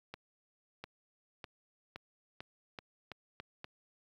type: accelerating click train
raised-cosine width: 0.3 ms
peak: -27 dBFS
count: 9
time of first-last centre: 0.14-3.644 s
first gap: 700 ms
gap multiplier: 0.86
effects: high-pass 60 Hz 12 dB/octave + 11-bit